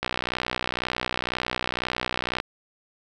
click train, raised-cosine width 0.3 ms, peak -9 dBFS, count 148, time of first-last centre 0.03-2.401 s, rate 62 Hz, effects none

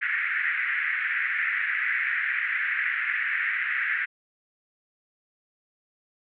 white band-pass noise, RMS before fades -27 dBFS, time 0.01-4.06 s, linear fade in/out 20 ms, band 1600 to 2100 Hz, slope 48 dB/octave, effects none

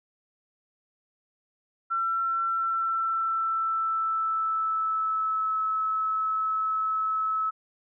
sine tone with pitch glide, 1349 to 1297.8 Hz, E6 to E6, +40 to -27 cents, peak -24 dBFS, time 1.9-7.51 s, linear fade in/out 20 ms, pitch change -67 cents, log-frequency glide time 2.47-5.55 s, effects none

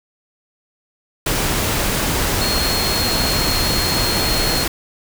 sine tone in noise, 4276 Hz, C8, 37 cents sharp, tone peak -21 dBFS, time 2.41-4.64 s, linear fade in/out 5 ms, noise pink, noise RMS -19 dBFS, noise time 1.26-4.68 s, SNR -5 dB, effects none

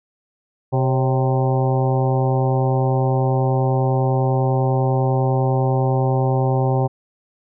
harmonic tone with a mistuned harmonic, 130 Hz, C3, 11 cents flat, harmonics 1 / 2 / 3 / 4 / 5 / 6 / 7 / 8, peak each -17 / -28 / -24 / -25 / -31 / -25 / -30 / -37 dBFS, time 0.72-6.88 s, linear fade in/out 20 ms, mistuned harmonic 4, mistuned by +66 cents, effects none

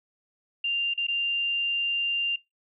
sine tone with dropouts, 2790 Hz, F7, 2 cents flat, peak -24 dBFS, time 0.64-2.36 s, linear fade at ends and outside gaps 5 ms, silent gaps 0.938-0.976 / 1.069-1.083 s, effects noise-tail reverb RT60 0.2 s tail -23 dB re dry

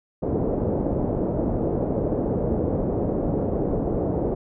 white low-pass noise, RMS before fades -24 dBFS, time 0.22-4.35 s, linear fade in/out 10 ms, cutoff 540 Hz, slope 24 dB/octave, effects none

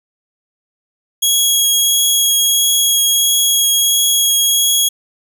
15% pulse tone with vibrato, 3312 Hz, G#7, 5 cents flat, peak -4 dBFS, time 1.22-4.89 s, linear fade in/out 10 ms, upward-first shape triangle, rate 1.5 Hz, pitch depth 8 cents each way, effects none

